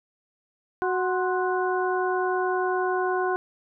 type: harmonic tone with a mistuned harmonic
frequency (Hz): 369.3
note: F#4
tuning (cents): -3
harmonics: 1 / 2 / 3 / 4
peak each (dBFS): -25 / -28 / -30 / -31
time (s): 0.82-3.36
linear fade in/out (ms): 0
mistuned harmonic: 3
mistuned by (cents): -91
effects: none